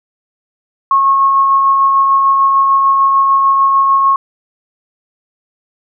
sine tone with tremolo, 1091 Hz, C#6, 28 cents flat, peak -6 dBFS, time 0.91-4.16 s, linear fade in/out 2 ms, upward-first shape sine, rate 6.7 Hz, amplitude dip 25%, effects none

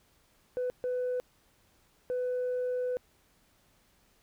sine tone bursts at uneven times, 499.5 Hz, B4, 20 cents sharp, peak -27 dBFS, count 3, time 0.57-0.7 / 0.84-1.2 / 2.1-2.97 s, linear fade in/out 0 ms, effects tanh soft clip ceiling -27 dBFS + pink hiss -67 dBFS RMS until 4.22 s

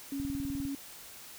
sine tone, 277.2 Hz, C#4, in tune, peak -33 dBFS, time 0.12-0.75 s, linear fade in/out 2 ms
click train, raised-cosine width 5 ms, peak -28 dBFS, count 10, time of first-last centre 0.2-0.652 s, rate 19.9 Hz
effects white hiss -49 dBFS RMS until 1.38 s

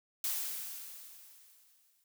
blue noise with exponential decay, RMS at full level -33 dBFS, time 0.24-2.04 s, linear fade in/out 2 ms, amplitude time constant 390 ms, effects none

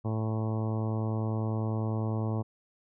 harmonic tone, 110 Hz, A2, in tune, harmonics 1 / 2 / 3 / 4 / 5 / 6 / 7 / 8 / 9 / 10, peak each -29 / -35 / -39 / -41 / -43 / -45 / -46 / -47 / -48 / -49 dBFS, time 0.04-2.43 s, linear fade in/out 20 ms, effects none

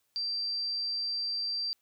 sine tone, 4699 Hz, D8, in tune, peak -30 dBFS, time 0.16-1.73 s, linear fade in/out 0 ms, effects white hiss -75 dBFS RMS until 1.81 s

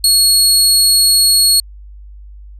25% pulse tone, 4334 Hz, C#8, 40 cents flat, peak -3 dBFS, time 0.04-1.6 s, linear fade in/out 2 ms, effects added 50 Hz sine -32 dBFS peak until 2.59 s

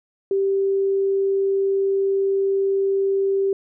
sine tone, 391.1 Hz, G4, 4 cents flat, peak -17 dBFS, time 0.31-3.53 s, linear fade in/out 2 ms, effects none

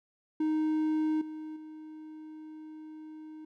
triangle tone with level steps, 310.9 Hz, D#4, 1 cent flat, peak -24 / -36 / -41 dBFS, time 0.4-3.45 s, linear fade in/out 5 ms, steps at 1.21 / 1.56 s, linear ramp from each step 5 ms, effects none

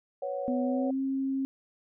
sine chord, B suspended second, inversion none, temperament equal, 493.9 / 554.4 / 740 Hz, B4 / C#5 / F#5, 0 / 0 / 0 cents, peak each -38 / -32 / -38 dBFS, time 0.22-0.91 s, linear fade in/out 5 ms
sine tone with pitch glide, 250.8 to 268.8 Hz, B3 to C4, +27 to +47 cents, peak -27 dBFS, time 0.48-1.45 s, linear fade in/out 0 ms, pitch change +120 cents, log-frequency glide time 0.62-1 s
effects none

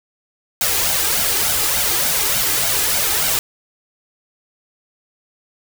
white noise with flanger, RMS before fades -18 dBFS, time 0.61-3.39 s, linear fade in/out 0 ms, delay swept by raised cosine 1.3 to 2.5 ms, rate 3.4 Hz, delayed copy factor +0.6, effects none

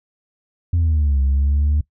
sine exponential two-way sweep, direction down then up, 87.31 to 67 to 75.4 Hz, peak -12 dBFS, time 0.73-1.81 s, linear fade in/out 5 ms, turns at 1.21 s, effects noise-tail reverb RT60 0.1 s tail -21 dB re dry + tanh soft clip ceiling -12 dBFS

